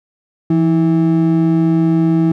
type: ring-modulated tone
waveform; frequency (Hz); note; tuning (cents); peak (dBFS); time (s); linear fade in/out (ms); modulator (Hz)
triangle; 245.2; B3; -12; -5; 0.5-2.32; 5; 77.6
effects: none